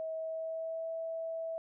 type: tone with pitch glide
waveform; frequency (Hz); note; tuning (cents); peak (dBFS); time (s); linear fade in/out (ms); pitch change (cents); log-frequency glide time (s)
sine; 642 to 654; E5 to E5; -46 to -14; -35; 0-1.58; 0; +32; 0.16-0.89
effects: none